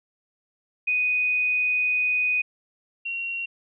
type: tone pair in turn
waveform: sine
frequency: 2489 / 2745 Hz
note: D#7 / F7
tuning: 0 / -31 cents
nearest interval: major second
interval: 169 cents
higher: second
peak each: -20 / -27 dBFS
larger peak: first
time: 0.87-2.42 / 3.05-3.46 s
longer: first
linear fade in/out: 10 ms
effects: none